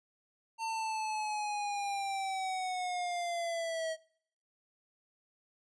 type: linear sweep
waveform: square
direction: down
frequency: 906 to 638 Hz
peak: -34 dBFS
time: 0.58-3.97 s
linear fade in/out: 50 ms
effects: noise-tail reverb RT60 0.7 s tail -25 dB re dry + resampled to 22050 Hz